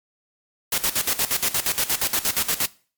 white noise with tremolo, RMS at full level -21 dBFS, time 0.72-2.66 s, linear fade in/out 5 ms, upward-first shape square, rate 8.5 Hz, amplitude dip 80%, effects noise-tail reverb RT60 0.4 s tail -21 dB re dry + MP3 96 kbps

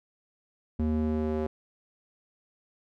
square tone with band-pass filter sweep, 77.3 Hz, D#2, 11 cents flat, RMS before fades -28 dBFS, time 0.79-1.47 s, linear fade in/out 5 ms, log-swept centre 190 to 420 Hz, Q 1.5, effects none

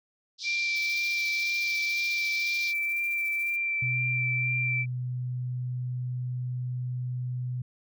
white band-pass noise, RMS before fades -37 dBFS, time 0.38-2.74 s, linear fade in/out 50 ms, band 3700 to 5300 Hz, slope 48 dB/octave
sine tone with vibrato, 2349 Hz, D7, in tune, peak -26 dBFS, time 0.43-4.86 s, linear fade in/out 50 ms, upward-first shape sine, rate 2 Hz, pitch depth 13 cents each way
violet noise with tremolo, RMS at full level -46 dBFS, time 0.75-3.57 s, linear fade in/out 20 ms, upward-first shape square, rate 14 Hz, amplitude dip 50%
sine tone, 125 Hz, B2, 21 cents sharp, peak -29 dBFS, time 3.82-7.62 s, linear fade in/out 5 ms
effects none

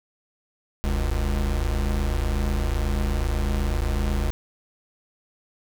square tone pair together, 41.21 / 69.3 Hz, E1 / C#2, 0 / 0 cents, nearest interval major sixth, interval 900 cents, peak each -25 dBFS, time 0.84-4.31 s, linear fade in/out 0 ms, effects none

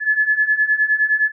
sine beating tone pair, 1713 / 1722.7 Hz, A6 / A6, -47 / -37 cents, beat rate 9.7 Hz, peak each -19 / -16 dBFS, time 0-1.32 s, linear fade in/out 50 ms, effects none

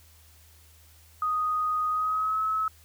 sine tone with pitch glide, 1244.5 to 1291.4 Hz, D#6 to E6, 0 to -36 cents, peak -24 dBFS, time 1.22-2.68 s, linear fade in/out 2 ms, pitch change +64 cents, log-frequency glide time 1.89-2.4 s, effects added 79 Hz sine -55 dBFS peak until 2.84 s + white hiss -58 dBFS RMS until 2.84 s

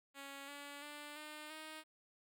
5% pulse tone with pitch steps, 277.6 / 285.9 / 294.4 / 303.2 / 312.3 Hz, C#4 / D4 / D4 / D#4 / D#4, +3 / -46 / +4 / -45 / +7 cents, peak -37 dBFS, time 0.14-1.84 s, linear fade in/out 50 ms, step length 340 ms, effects none

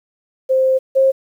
sine tone pair in turn, 524 / 533.8 Hz, C5 / C5, +2 / +35 cents, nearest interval unison, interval 33 cents, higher second, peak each -11 / -9 dBFS, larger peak second, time 0.49-0.79 / 0.95-1.12 s, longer first, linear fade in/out 20 ms, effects 8-bit

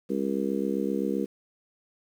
harmonic tone, 67.7 Hz, C#2, 40 cents flat, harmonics 3 / 4 / 5 / 6 / 7, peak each -30 / -31 / -32 / -33 / -33 dBFS, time 0.09-1.26 s, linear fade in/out 20 ms, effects 9-bit

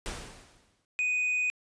pink noise with exponential decay, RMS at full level -35 dBFS, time 0.06-0.85 s, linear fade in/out 0 ms, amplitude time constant 170 ms
triangle tone, 2489 Hz, D#7, in tune, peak -24 dBFS, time 0.99-1.5 s, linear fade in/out 0 ms
effects resampled to 22050 Hz

